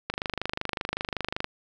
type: click train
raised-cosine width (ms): 0.3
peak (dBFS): -12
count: 35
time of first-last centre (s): 0.1-1.444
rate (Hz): 25.3
effects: none